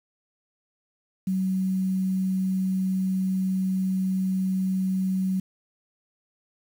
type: tone with quantisation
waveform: sine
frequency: 188.4 Hz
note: F#3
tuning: 32 cents sharp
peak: -22 dBFS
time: 1.27-5.4 s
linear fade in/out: 5 ms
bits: 8
effects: none